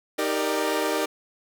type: chord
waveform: sawtooth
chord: Eb major seventh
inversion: none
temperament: equal with one note detuned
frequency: 311.1 / 392 / 466.2 / 593.5 Hz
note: Eb4 / G4 / Bb4 / D5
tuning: 0 / 0 / 0 / +18 cents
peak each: -25 dBFS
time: 0.18-1.06 s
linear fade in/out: 10 ms
effects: none